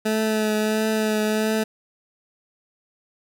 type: tone with vibrato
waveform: 20% pulse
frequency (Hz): 216.3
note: A3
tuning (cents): -29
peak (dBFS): -15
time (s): 0.05-1.64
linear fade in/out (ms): 10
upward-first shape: triangle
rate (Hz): 1.5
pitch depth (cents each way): 23
effects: none